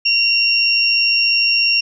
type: tone pair together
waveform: sine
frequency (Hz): 2757 / 5514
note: F7 / F8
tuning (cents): -23 / -23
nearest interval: octave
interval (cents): 1200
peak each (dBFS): -15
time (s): 0.05-1.81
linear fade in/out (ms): 10
effects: none